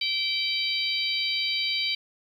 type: harmonic tone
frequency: 774 Hz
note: G5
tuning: 22 cents flat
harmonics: 3 / 4 / 5 / 6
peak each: -30 / -30 / -30 / -30 dBFS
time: 0.01-1.95 s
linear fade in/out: 5 ms
effects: 9-bit